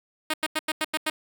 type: tone bursts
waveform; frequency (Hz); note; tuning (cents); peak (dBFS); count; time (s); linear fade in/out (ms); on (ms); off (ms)
5% pulse; 311.1; D#4; 0; -12; 7; 0.3-1.1; 5; 38; 89
effects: none